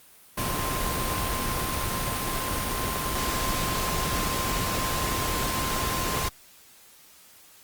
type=tone in noise; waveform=sine; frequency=1046.5 Hz; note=C6; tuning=in tune; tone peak=-32 dBFS; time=0.37-6.29 s; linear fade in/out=10 ms; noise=pink; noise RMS=-28 dBFS; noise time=0.37-6.29 s; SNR=-7 dB; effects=white hiss -53 dBFS RMS until 7.63 s + Opus 32 kbps